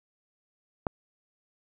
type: click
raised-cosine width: 1 ms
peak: -13 dBFS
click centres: 0.868 s
effects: none